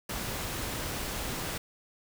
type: noise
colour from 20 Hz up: pink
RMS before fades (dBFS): -35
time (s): 0.09-1.58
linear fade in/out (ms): 5
effects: none